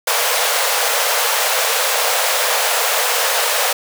pink high-pass noise, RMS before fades -17 dBFS, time 0.07-3.73 s, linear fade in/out 5 ms, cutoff 460 Hz, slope 96 dB/octave, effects none

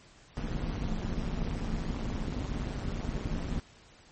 brown noise with amplitude modulation, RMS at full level -29 dBFS, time 0.37-3.6 s, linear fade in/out 0 ms, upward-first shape sine, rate 193 Hz, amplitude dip 95%, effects pink hiss -57 dBFS RMS until 4.11 s + MP3 32 kbps

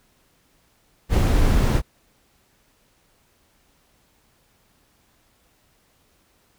brown noise, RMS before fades -17 dBFS, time 1.09-1.82 s, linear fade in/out 50 ms, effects pink hiss -62 dBFS RMS until 6.58 s

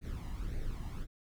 brown noise with flanger, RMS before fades -38 dBFS, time 0.01-1.07 s, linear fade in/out 50 ms, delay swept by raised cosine 0.47 to 1.03 ms, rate 1.8 Hz, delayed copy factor +0.65, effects none

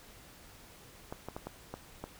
clicks, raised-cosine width 1 ms, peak -25 dBFS, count 6, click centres 1.125 / 1.286 / 1.365 / 1.47 / 1.74 / 2.04 s, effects pink hiss -55 dBFS RMS until 2.19 s

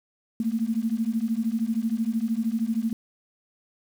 sine beating tone pair, 219.5 / 232.5 Hz, A3 / A#3, -4 / -4 cents, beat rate 13 Hz, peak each -26 dBFS, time 0.4-2.93 s, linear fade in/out 2 ms, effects 8-bit

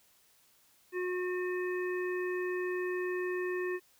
harmonic tone, 362.7 Hz, F#4, 34 cents flat, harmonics 1 / 3 / 5 / 7, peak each -32 / -45 / -40 / -47 dBFS, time 0.92-3.8 s, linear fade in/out 50 ms, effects white hiss -66 dBFS RMS until 3.99 s

